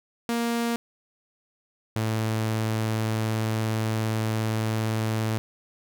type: tone pair in turn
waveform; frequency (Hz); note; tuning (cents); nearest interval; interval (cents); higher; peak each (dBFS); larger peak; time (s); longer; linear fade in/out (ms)
sawtooth; 234.3 / 110.33; A#3 / A2; +9 / +5; octave + minor second; 1304; first; -20; neither; 0.29-0.76 / 1.96-5.38; second; 0
effects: none